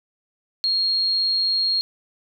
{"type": "tone", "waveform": "sine", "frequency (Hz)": 4261, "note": "C8", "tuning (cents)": 31, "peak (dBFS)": -18, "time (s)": [0.64, 1.81], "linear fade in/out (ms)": 0, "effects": []}